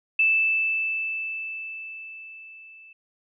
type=tone with level ramp; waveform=sine; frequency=2637 Hz; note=E7; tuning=in tune; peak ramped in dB=-16 to -46 dBFS; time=0.19-2.93 s; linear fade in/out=5 ms; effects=none